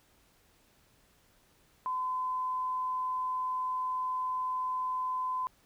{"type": "tone", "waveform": "sine", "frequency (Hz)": 1019, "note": "C6", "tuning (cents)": -46, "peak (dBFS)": -30, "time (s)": [1.86, 5.47], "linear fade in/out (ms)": 0, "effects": ["pink hiss -66 dBFS RMS until 5.65 s"]}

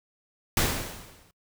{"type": "noise with exponential decay", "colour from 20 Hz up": "pink", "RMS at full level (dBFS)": -21, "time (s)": [0.57, 1.31], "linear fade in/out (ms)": 2, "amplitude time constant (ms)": 160, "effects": ["noise-tail reverb RT60 0.1 s tail -24 dB re dry"]}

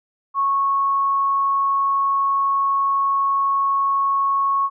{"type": "tone", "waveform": "sine", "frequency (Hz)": 1102, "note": "C#6", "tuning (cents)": -11, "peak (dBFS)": -16, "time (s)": [0.34, 4.7], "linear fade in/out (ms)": 50, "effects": []}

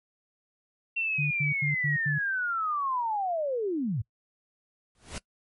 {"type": "linear sweep", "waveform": "sine", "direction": "down", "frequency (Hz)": [2727, 92.6], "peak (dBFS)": -26, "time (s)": [0.96, 4.02], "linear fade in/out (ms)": 10}
{"type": "tone bursts", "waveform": "sine", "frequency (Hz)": 146.83, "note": "D3", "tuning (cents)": 0, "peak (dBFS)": -26, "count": 5, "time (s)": [1.18, 2.186], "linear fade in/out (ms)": 10, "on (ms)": 130, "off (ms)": 89}
{"type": "noise with exponential growth", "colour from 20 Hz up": "pink", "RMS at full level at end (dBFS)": -32, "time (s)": [4.95, 5.18], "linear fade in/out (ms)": 1, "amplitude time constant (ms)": 50}
{"effects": ["noise-tail reverb RT60 0.1 s tail -23 dB re dry", "MP3 48 kbps"]}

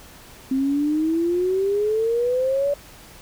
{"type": "exponential sweep", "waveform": "sine", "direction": "up", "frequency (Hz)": [261.6, 578], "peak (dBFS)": -18, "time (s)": [0.51, 2.74], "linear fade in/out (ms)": 5, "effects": ["pink hiss -45 dBFS RMS until 3.21 s"]}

